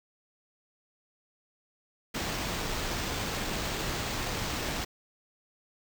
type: noise with sample-and-hold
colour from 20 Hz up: pink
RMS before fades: -33 dBFS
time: 2.14-4.85 s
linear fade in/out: 10 ms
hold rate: 11025 Hz
effects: none